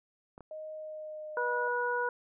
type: clicks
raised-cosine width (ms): 1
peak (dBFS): -34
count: 2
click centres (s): 0.379 / 0.407
type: tone with pitch glide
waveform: sine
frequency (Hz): 622.3 to 611.3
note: D#5 to D#5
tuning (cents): 0 to -31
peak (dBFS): -39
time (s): 0.51-1.68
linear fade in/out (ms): 2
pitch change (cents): -31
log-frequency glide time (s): 0.73-1.41
type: harmonic tone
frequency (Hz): 486.8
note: B4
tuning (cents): -25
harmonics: 1 / 2 / 3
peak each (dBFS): -33 / -33 / -33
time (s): 1.37-2.09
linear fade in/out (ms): 2
effects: none